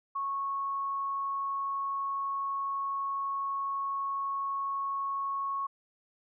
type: tone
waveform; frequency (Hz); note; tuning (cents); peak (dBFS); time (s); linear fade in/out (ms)
sine; 1102; C#6; -11; -30; 0.15-5.67; 10
effects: none